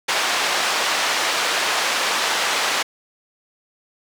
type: band-pass noise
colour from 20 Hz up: pink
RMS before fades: -21 dBFS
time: 0.08-2.83 s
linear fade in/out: 10 ms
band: 750 to 6000 Hz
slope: 12 dB/octave
effects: none